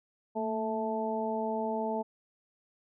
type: harmonic tone with a mistuned harmonic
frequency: 219.2 Hz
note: A3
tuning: 6 cents flat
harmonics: 1 / 2 / 3 / 4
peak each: -35 / -35 / -35 / -35 dBFS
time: 0.35-2.03 s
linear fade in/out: 20 ms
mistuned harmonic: 1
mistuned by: +43 cents
effects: none